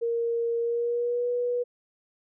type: tone with pitch glide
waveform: sine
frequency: 466.2 to 487.1 Hz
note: A#4 to B4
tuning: 0 to -24 cents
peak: -24 dBFS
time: 0.01-1.64 s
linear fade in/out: 20 ms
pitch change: +76 cents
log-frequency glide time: 0.59-1.29 s
effects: none